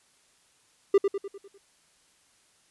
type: tone with echo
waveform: triangle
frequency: 396.9 Hz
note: G4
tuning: 22 cents sharp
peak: -13 dBFS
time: 0.94-0.98 s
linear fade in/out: 5 ms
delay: 100 ms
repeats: 6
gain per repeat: -6 dB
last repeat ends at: 1.58 s
effects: white hiss -64 dBFS RMS until 2.7 s + resampled to 24000 Hz